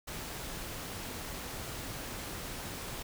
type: noise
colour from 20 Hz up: pink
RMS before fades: -41 dBFS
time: 0.07-3.03 s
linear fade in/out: 10 ms
effects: none